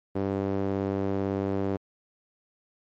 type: tone with band-pass filter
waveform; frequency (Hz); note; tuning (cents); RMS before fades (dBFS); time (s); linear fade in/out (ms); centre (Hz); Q
sawtooth; 98; G2; 0; -28; 0.15-1.77; 10; 390; 1.3
effects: MP3 48 kbps